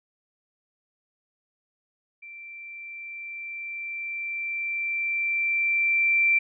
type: tone with level ramp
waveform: sine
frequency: 2349 Hz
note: D7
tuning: in tune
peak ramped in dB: -40 to -17 dBFS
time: 2.22-6.39 s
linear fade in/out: 10 ms
effects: none